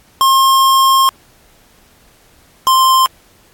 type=tone pair in turn; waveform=square; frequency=1069 / 1048.2 Hz; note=C6 / C6; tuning=+37 / +3 cents; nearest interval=unison; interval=34 cents; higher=first; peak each=-8 dBFS; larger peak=neither; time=0.21-1.09 / 2.67-3.06 s; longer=first; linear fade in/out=0 ms; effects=pink hiss -49 dBFS RMS until 3.53 s + AAC 64 kbps